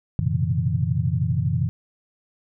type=tone cluster; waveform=sine; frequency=91 / 114.3 / 126.7 / 139.3 / 163.8 Hz; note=F#2 / A#2 / B2 / C#3 / E3; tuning=-28 / -34 / +45 / +9 / -11 cents; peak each=-26 dBFS; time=0.19-1.69 s; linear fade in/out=0 ms; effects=none